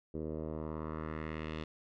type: tone with low-pass filter sweep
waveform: 10% pulse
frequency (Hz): 78.2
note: D#2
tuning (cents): +9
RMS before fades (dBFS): -40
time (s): 0.14-1.64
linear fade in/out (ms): 5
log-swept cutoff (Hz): 420 to 3400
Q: 1.8
effects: none